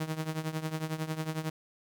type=tone with tremolo; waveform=sawtooth; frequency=157.8 Hz; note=D#3; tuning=25 cents sharp; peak=-25 dBFS; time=0-1.5 s; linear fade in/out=5 ms; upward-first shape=triangle; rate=11 Hz; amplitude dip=85%; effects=none